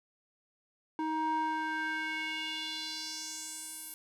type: tone with band-pass filter sweep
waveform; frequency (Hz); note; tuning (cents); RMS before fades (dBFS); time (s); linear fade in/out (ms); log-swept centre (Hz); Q
square; 314.4; D#4; +18; -36; 0.99-3.94; 0; 670 to 12000; 2.7
effects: none